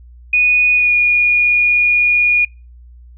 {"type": "tone with pitch glide", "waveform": "sine", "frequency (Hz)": [2475, 2441], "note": ["D#7", "D#7"], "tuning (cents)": [-10, -34], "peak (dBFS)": -9, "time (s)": [0.33, 2.45], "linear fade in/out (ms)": 5, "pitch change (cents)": -24, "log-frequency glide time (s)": [0.75, 0.94], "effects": ["noise-tail reverb RT60 0.3 s tail -26 dB re dry", "added 60 Hz sine -37 dBFS peak until 3.17 s"]}